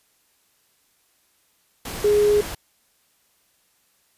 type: tone in noise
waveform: sine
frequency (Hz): 415.3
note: G#4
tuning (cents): 0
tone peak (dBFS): -14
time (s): 2.04-2.41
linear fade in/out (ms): 5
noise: pink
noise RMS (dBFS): -32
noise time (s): 1.85-2.55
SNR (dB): +15
effects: white hiss -64 dBFS RMS until 4.17 s + resampled to 32000 Hz